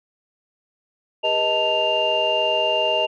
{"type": "tone cluster", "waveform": "sine", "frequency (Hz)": [401.4, 483.9, 626, 890, 2796], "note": ["G4", "B4", "D#5", "A5", "F7"], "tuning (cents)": [41, -35, 10, 20, 1], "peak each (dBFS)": [-29, -27, -21, -25, -21], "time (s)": [1.23, 3.07], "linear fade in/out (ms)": 20, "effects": ["tanh soft clip ceiling -9 dBFS"]}